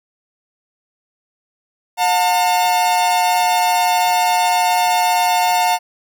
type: tone pair together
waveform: 45% pulse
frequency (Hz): 719 / 900.7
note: F#5 / A5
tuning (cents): -50 / +40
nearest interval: major third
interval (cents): 390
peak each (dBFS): -16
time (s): 1.97-5.79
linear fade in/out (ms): 50
effects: none